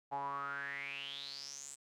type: tone with band-pass filter sweep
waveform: sawtooth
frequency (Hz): 140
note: C#3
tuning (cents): +18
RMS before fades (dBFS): -43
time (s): 0.11-1.76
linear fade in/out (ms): 20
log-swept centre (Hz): 800 to 8100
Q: 9.9
effects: none